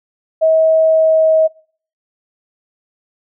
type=tone with pitch glide; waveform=sine; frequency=640 to 635.9 Hz; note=D#5 to D#5; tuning=+49 to +38 cents; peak=-8 dBFS; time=0.41-1.48 s; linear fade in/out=20 ms; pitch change=-11 cents; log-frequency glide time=0.82-1.36 s; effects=noise-tail reverb RT60 0.5 s tail -24 dB re dry